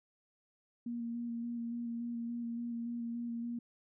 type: tone with vibrato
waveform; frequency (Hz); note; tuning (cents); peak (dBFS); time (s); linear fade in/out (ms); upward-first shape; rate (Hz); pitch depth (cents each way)
sine; 235.2; A#3; +16; -36; 0.86-3.59; 5; square; 3.5; 15
effects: none